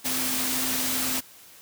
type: tone in noise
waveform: sine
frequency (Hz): 258.1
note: C4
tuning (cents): -23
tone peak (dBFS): -34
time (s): 0.04-1.21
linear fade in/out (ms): 20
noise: white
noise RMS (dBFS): -27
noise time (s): 0.04-1.21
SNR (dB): -10
effects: white hiss -50 dBFS RMS until 1.61 s + high-pass 60 Hz 12 dB/octave